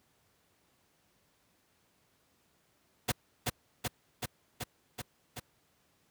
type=noise with echo; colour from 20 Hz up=pink; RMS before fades=-29 dBFS; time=3.08-3.12 s; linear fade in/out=10 ms; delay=380 ms; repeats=6; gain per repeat=-2 dB; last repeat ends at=5.4 s; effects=pink hiss -71 dBFS RMS until 6.1 s + high-pass 80 Hz 12 dB/octave